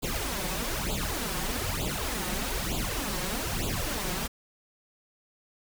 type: noise with flanger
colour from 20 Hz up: pink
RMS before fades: -31 dBFS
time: 0.02-4.28 s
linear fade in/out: 20 ms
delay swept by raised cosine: 0.26 to 5.56 ms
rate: 1.1 Hz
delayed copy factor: +0.9
effects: none